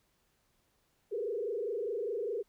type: tone with frequency modulation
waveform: sine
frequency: 440 Hz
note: A4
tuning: in tune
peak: -32 dBFS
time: 1.11-2.43 s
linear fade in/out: 20 ms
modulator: 24.9 Hz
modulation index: 2
effects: pink hiss -74 dBFS RMS until 2.48 s